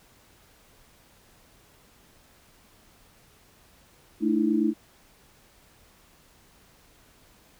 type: chord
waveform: sine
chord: A suspended fourth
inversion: none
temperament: equal with one note detuned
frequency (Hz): 220 / 301.1 / 329.6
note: A3 / D4 / E4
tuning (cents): 0 / +43 / 0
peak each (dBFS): -25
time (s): 4.2-4.74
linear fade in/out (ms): 50
effects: pink hiss -58 dBFS RMS until 7.59 s